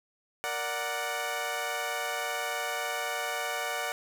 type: chord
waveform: 15% pulse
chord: Bb augmented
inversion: none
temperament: equal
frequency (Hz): 466.2 / 587.3 / 740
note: Bb4 / D5 / F#5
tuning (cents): 0 / 0 / 0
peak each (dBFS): -32 / -29 / -27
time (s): 0.44-3.92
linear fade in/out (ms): 0
effects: none